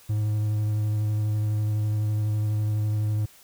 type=tone with vibrato; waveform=triangle; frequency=106.4 Hz; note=G#2; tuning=42 cents sharp; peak=-20 dBFS; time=0.09-3.26 s; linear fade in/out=10 ms; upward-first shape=square; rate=12 Hz; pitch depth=11 cents each way; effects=white hiss -53 dBFS RMS until 3.43 s